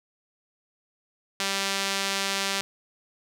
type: tone with band-pass filter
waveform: sawtooth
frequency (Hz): 196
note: G3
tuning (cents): 0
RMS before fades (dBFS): -28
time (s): 1.4-2.61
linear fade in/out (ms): 0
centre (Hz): 4400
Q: 0.73
effects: none